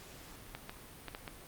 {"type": "clicks", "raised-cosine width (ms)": 0.3, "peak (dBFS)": -25, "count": 5, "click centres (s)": [0.55, 0.695, 1.083, 1.149, 1.278], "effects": ["pink hiss -52 dBFS RMS until 1.47 s", "Opus 48 kbps"]}